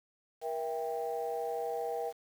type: chord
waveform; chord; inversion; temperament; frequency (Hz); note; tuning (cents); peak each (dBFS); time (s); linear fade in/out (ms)
sine; E diminished; second; just; 474.7 / 659.3 / 791.1; Bb4 / E5 / G5; +31 / 0 / +16; -35 / -38 / -37; 0.41-2.13; 50
effects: tanh soft clip ceiling -25 dBFS + 9-bit